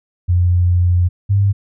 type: tone pair in turn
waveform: sine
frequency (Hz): 88.7 / 99.56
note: F2 / G2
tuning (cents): +27 / +27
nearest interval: major second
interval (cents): 200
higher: second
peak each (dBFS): -10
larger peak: neither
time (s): 0.28-1.09 / 1.29-1.53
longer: first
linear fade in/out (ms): 20
effects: none